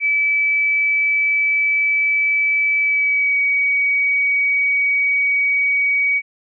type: tone with pitch glide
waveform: sine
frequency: 2302 to 2261 Hz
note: D7 to C#7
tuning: -35 to +34 cents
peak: -14 dBFS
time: 0-6.22 s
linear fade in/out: 50 ms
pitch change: -31 cents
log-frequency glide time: 2.8-3.39 s
effects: none